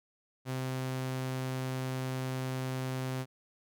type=tone; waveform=sawtooth; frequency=130 Hz; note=C3; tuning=11 cents flat; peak=-29 dBFS; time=0.45-3.26 s; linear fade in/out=50 ms; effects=none